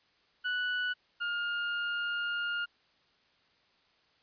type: tone pair in turn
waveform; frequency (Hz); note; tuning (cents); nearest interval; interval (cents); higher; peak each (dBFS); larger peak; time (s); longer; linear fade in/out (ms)
35% pulse; 1480 / 1415.3; F#6 / F6; 0 / +23; minor second; 77; first; -28 / -29; first; 0.44-0.94 / 1.2-2.66; second; 20
effects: white hiss -68 dBFS RMS until 4.22 s + resampled to 11025 Hz